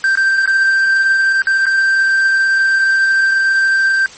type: tone with dropouts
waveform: triangle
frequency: 1568 Hz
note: G6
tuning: in tune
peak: -8 dBFS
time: 0.04-4.06 s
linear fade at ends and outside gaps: 1 ms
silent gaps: 0.154-0.173 / 0.458-0.475 / 1.42-1.47 / 1.656-1.666 s
effects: white hiss -36 dBFS RMS until 4.17 s + MP3 32 kbps